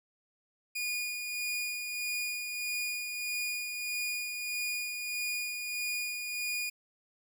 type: tone with tremolo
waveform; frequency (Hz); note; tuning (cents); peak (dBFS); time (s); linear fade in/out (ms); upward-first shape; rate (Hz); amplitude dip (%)
sawtooth; 2445; D#7; -31; -28; 0.75-6.7; 10; sine; 1.6; 40
effects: none